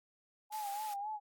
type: tone with vibrato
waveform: sine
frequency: 830.6 Hz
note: G#5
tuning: in tune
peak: -37 dBFS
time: 0.5-1.2 s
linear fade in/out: 50 ms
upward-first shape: sine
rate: 3.7 Hz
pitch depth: 74 cents each way
type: high-pass noise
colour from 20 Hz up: white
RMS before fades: -49 dBFS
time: 0.52-0.94 s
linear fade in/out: 5 ms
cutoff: 480 Hz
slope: 96 dB/octave
effects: AAC 64 kbps